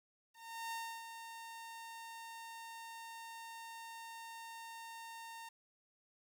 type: tone with ADSR envelope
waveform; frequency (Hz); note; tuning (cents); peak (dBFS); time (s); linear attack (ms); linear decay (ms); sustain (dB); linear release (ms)
sawtooth; 915; A#5; -32; -36; 0.33-5.49; 390; 300; -8; 6
effects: 11-bit